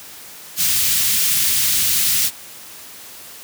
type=band-stop noise; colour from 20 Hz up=white; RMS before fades=-17 dBFS; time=0.56-2.31 s; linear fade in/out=50 ms; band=150 to 2400 Hz; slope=12 dB/octave; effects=white hiss -38 dBFS RMS until 3.43 s + high-pass 80 Hz 12 dB/octave